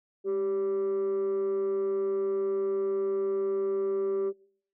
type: tone with frequency modulation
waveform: sine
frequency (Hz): 390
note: G4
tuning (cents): -9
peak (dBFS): -23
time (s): 0.24-4.33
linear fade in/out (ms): 50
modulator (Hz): 186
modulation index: 0.22
effects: noise-tail reverb RT60 0.6 s tail -23 dB re dry + tanh soft clip ceiling -25 dBFS